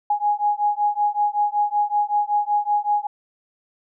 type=beating tone pair; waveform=sine; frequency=827 / 832.3 Hz; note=G#5 / G#5; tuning=-8 / +4 cents; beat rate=5.3 Hz; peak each=-21 dBFS; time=0.1-3.07 s; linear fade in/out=5 ms; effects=none